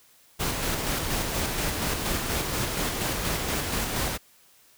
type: noise with tremolo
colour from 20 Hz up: pink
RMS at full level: -27 dBFS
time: 0.39-4.18 s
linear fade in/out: 20 ms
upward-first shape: square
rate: 4.2 Hz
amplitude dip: 30%
effects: white hiss -58 dBFS RMS until 4.77 s